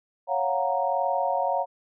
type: chord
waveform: sine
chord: Gb major seventh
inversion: second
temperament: equal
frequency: 554.4 / 698.5 / 740 / 932.3 Hz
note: Db5 / F5 / Gb5 / Bb5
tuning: 0 / 0 / 0 / 0 cents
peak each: -28 dBFS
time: 0.27-1.66 s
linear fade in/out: 50 ms
effects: none